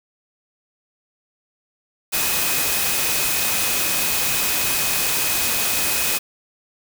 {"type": "tone in noise", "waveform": "sine", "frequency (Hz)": 2518, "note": "D#7", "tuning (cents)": 20, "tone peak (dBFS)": -29, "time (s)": [2.12, 6.19], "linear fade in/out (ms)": 20, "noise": "white", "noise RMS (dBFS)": -21, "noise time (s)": [2.12, 6.19], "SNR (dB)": -11, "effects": []}